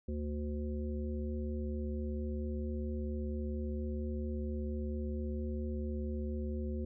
harmonic tone with a mistuned harmonic, 73.6 Hz, D2, 4 cents sharp, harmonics 1 / 3 / 5 / 7, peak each -36 / -40 / -44 / -48 dBFS, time 0.08-6.85 s, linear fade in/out 5 ms, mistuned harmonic 3, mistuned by +34 cents, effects none

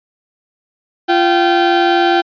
35% pulse tone pair together, 344.6 / 773.6 Hz, F4 / G5, -23 / -23 cents, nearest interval octave + major second, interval 1400 cents, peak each -11 dBFS, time 1.08-2.22 s, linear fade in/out 20 ms, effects resampled to 11025 Hz

